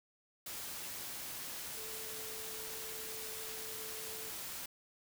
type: tone in noise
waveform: sine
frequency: 440 Hz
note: A4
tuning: in tune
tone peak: -51 dBFS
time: 1.77-4.3 s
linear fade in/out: 5 ms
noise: white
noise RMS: -44 dBFS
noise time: 0.46-4.66 s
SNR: -10 dB
effects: none